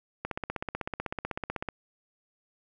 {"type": "click train", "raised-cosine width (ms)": 0.5, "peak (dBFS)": -17, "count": 24, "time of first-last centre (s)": [0.25, 1.688], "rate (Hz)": 16, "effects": []}